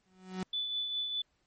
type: tone with exponential growth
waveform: 35% pulse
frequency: 186 Hz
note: F#3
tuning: 9 cents sharp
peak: -30 dBFS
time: 0.06-0.43 s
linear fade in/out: 0 ms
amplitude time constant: 80 ms
type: tone with tremolo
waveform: sine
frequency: 3482 Hz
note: A7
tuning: 19 cents flat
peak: -30 dBFS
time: 0.53-1.22 s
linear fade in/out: 5 ms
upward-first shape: triangle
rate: 4.9 Hz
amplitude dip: 45%
effects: pink hiss -75 dBFS RMS until 1.46 s + MP3 32 kbps